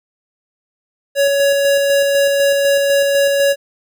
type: tone with tremolo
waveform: square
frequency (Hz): 560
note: C#5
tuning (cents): +18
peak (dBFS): -11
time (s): 1.15-3.56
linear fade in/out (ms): 50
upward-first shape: square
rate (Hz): 4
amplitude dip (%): 25
effects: none